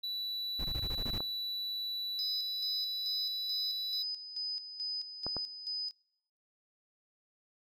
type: tone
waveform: triangle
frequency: 3951 Hz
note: B7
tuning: in tune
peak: -33 dBFS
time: 0.03-4.03 s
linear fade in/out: 10 ms
type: noise bursts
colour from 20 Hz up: brown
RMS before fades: -37 dBFS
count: 8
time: 0.59-1.184 s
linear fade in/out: 5 ms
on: 55 ms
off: 22 ms
type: clicks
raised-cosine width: 1 ms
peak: -25 dBFS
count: 3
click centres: 1.205 / 5.266 / 5.367 s
type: tone with tremolo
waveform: sine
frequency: 5000 Hz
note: D#8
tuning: 8 cents sharp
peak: -34 dBFS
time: 2.19-5.91 s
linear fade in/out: 0 ms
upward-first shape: square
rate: 2.3 Hz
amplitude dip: 65%
effects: noise-tail reverb RT60 0.8 s tail -25 dB re dry